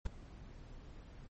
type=noise with ADSR envelope; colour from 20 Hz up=brown; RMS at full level=-35 dBFS; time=0.05-1.28 s; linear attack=13 ms; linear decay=8 ms; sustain=-17 dB; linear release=23 ms; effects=MP3 32 kbps